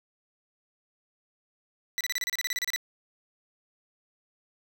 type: tone bursts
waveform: 20% pulse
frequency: 1975.5 Hz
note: B6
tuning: in tune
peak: -22 dBFS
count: 14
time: 1.98-2.761 s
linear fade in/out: 0 ms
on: 27 ms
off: 31 ms
effects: 9-bit